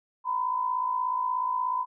sine tone pair together, 953 / 1009.7 Hz, A#5 / B5, +38 / +38 cents, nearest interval minor second, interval 100 cents, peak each -32 / -26 dBFS, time 0.24-1.86 s, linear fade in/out 50 ms, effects none

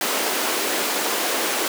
pink high-pass noise, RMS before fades -23 dBFS, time 0.01-1.68 s, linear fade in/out 2 ms, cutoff 300 Hz, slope 24 dB/octave, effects none

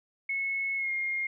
sine tone with pitch glide, 2191 to 2131 Hz, C#7 to C7, -21 to +31 cents, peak -28 dBFS, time 0.29-1.27 s, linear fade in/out 5 ms, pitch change -48 cents, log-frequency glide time 0.76-0.91 s, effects none

